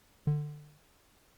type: tone with exponential decay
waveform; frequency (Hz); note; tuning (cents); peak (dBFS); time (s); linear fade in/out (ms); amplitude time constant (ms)
triangle; 148.5; D3; +20; -20; 0.27-0.78; 5; 110
effects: pink hiss -65 dBFS RMS until 1.37 s + Opus 48 kbps